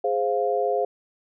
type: chord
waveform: sine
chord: F minor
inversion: first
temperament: equal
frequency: 415.3 / 523.3 / 698.5 Hz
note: Ab4 / C5 / F5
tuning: 0 / 0 / 0 cents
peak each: -25 dBFS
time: 0.04-0.85 s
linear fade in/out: 5 ms
effects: none